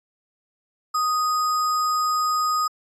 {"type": "tone with sample-and-hold", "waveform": "sine", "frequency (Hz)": 1244.5, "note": "D#6", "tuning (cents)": 0, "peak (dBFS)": -19, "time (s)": [0.94, 2.68], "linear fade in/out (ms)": 10, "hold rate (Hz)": 6300, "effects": ["resampled to 24000 Hz"]}